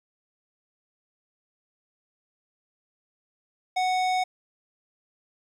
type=tone; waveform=square; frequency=740 Hz; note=F#5; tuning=in tune; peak=-23 dBFS; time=3.76-4.24 s; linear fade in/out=10 ms; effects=low-pass 6000 Hz 12 dB/octave + 10-bit